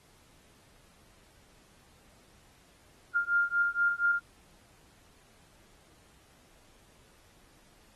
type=beating tone pair; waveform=sine; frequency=1400 / 1404.2 Hz; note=F6 / F6; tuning=+4 / +9 cents; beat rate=4.2 Hz; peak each=-28 dBFS; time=3.14-4.2 s; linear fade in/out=20 ms; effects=pink hiss -62 dBFS RMS until 7.95 s + AAC 32 kbps